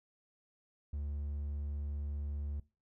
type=tone; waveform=triangle; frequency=72.5 Hz; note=D2; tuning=22 cents flat; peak=-34 dBFS; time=0.93-2.6 s; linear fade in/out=5 ms; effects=noise-tail reverb RT60 0.3 s tail -20 dB re dry